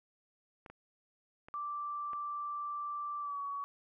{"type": "clicks", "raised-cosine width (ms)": 0.5, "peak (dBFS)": -35, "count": 4, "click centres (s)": [0.662, 0.7, 1.485, 2.133]}
{"type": "tone with pitch glide", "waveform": "sine", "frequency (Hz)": [1172, 1128.2], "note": ["D6", "C#6"], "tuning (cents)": [-4, 30], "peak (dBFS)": -36, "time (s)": [1.54, 3.64], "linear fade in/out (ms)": 0, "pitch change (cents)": -66, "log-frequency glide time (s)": [3.2, 3.4]}
{"effects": []}